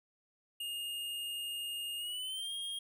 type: tone with pitch glide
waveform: square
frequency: 2838 to 3241 Hz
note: F7 to G#7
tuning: +27 to -43 cents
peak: -38 dBFS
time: 0.6-2.79 s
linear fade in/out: 5 ms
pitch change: +230 cents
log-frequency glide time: 1.98-2.53 s
effects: 12-bit